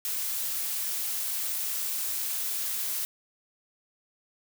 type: noise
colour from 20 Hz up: blue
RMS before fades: -31 dBFS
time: 0.05-3.05 s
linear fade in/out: 0 ms
effects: none